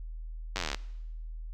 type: slowing click train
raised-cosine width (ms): 0.2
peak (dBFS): -14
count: 16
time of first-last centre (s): 0.56-0.746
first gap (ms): 10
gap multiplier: 1.03
effects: noise-tail reverb RT60 0.9 s tail -21 dB re dry + added 40 Hz sine -37 dBFS peak until 1.53 s